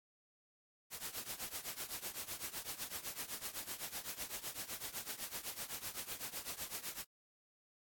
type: noise with tremolo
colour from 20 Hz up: white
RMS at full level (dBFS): -41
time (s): 0.9-7.05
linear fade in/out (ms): 50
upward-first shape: triangle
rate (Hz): 7.9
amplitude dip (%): 90
effects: AAC 64 kbps